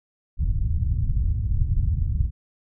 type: low-pass noise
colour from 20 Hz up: white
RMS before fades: -22 dBFS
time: 0.37-2.31 s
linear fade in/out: 50 ms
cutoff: 100 Hz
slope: 24 dB/octave
effects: none